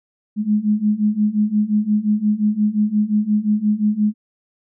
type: beating tone pair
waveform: sine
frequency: 207.6 / 213.3 Hz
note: G#3 / G#3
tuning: 0 / +46 cents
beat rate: 5.7 Hz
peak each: -19 / -17 dBFS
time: 0.36-4.14 s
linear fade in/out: 50 ms
effects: none